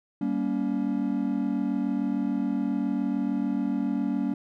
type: chord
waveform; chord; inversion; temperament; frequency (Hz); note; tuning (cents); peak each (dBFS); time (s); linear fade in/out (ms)
triangle; G diminished; none; just; 196 / 235.2 / 282.2; G3 / Bb3 / Db4; 0 / +16 / +31; -28 / -27 / -26; 0.21-4.34; 5
effects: none